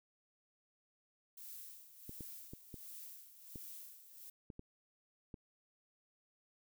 violet noise with tremolo, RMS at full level -50 dBFS, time 1.37-4.3 s, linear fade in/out 5 ms, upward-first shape sine, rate 1.4 Hz, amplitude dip 70%
clicks, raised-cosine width 3 ms, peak -35 dBFS, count 8, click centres 2.094 / 2.208 / 2.535 / 2.742 / 3.558 / 4.502 / 4.594 / 5.342 s
effects none

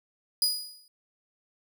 sawtooth tone with exponential decay, 4926 Hz, D#8, 18 cents flat, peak -17 dBFS, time 0.42-0.88 s, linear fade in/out 2 ms, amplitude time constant 100 ms, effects none

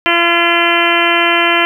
harmonic tone, 341.6 Hz, F4, 38 cents flat, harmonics 1 / 2 / 3 / 4 / 5 / 6 / 7 / 8 / 9, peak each -18 / -18 / -18 / -18 / -18 / -18 / -18 / -18 / -18 dBFS, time 0.06-1.65 s, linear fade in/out 0 ms, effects 7-bit

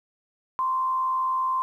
sine tone with frequency modulation, 1042 Hz, C6, 7 cents flat, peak -22 dBFS, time 0.59-1.62 s, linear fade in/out 0 ms, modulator 81.2 Hz, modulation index 0.35, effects 10-bit

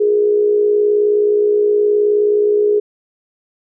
sine tone with amplitude modulation, 416.6 Hz, G#4, 5 cents sharp, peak -8 dBFS, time 0-2.8 s, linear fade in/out 10 ms, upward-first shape sine, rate 59.1 Hz, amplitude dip 50%, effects none

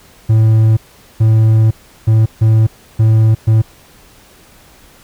triangle tone bursts at uneven times, 110.5 Hz, A2, 8 cents sharp, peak -4 dBFS, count 6, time 0.29-0.77 / 1.2-1.71 / 2.07-2.26 / 2.41-2.67 / 2.99-3.35 / 3.47-3.62 s, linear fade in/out 10 ms, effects pink hiss -44 dBFS RMS until 5.03 s

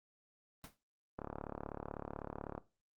pink noise with exponential decay, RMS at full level -47 dBFS, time 0.64-0.77 s, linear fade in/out 0 ms, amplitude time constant 28 ms
click train, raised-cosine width 1 ms, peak -27 dBFS, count 51, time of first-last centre 1.19-2.579 s, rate 36 Hz
effects noise-tail reverb RT60 0.3 s tail -20 dB re dry + Opus 24 kbps

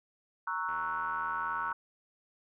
sine chord, F# dominant seventh, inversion first, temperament equal, 932.3 / 1108.7 / 1318.5 / 1480 Hz, A#5 / C#6 / E6 / F#6, 0 / 0 / 0 / 0 cents, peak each -37 dBFS, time 0.47-1.73 s, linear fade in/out 5 ms
click train, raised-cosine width 0.5 ms, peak -34 dBFS, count 84, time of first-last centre 0.69-1.716 s, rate 80.9 Hz
effects none

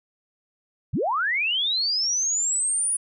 sine linear sweep, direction up, 71.9 to 9850 Hz, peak -21 dBFS, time 0.93-2.97 s, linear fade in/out 10 ms, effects none

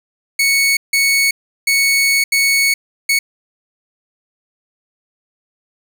sawtooth tone bursts at uneven times, 2217 Hz, C#7, in tune, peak -8 dBFS, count 5, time 0.39-0.77 / 0.93-1.31 / 1.67-2.24 / 2.32-2.74 / 3.09-3.19 s, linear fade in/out 5 ms, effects none

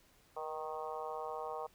harmonic tone with a mistuned harmonic, 155.56 Hz, D#3, in tune, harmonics 3 / 4 / 5 / 6 / 7 / 8, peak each -44 / -46 / -44 / -47 / -46 / -52 dBFS, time 0.36-1.67 s, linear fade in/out 10 ms, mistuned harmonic 3, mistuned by +32 cents, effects pink hiss -67 dBFS RMS until 1.74 s

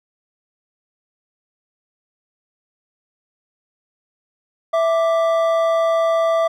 triangle tone pair together, 659.3 / 1174.7 Hz, E5 / D6, 0 / 0 cents, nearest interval minor seventh, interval 1000 cents, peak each -13 / -21 dBFS, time 4.73-6.48 s, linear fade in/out 10 ms, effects none

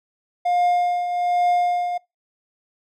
triangle tone with tremolo, 709 Hz, F5, 26 cents sharp, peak -13 dBFS, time 0.45-1.98 s, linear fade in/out 10 ms, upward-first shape triangle, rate 1.2 Hz, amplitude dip 60%, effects noise-tail reverb RT60 0.2 s tail -23 dB re dry

